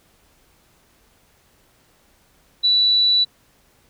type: tone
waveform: sine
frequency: 3951 Hz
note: B7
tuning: in tune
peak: -13 dBFS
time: 2.63-3.25 s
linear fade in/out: 20 ms
effects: pink hiss -58 dBFS RMS until 3.89 s